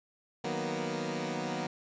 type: chord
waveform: 15% pulse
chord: B major seventh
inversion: first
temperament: equal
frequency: 155.56 / 185 / 233.1 / 246.9 Hz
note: D#3 / F#3 / A#3 / B3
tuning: 0 / 0 / 0 / 0 cents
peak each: -32 dBFS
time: 0.44-1.67 s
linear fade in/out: 5 ms
effects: resampled to 16000 Hz + 10-bit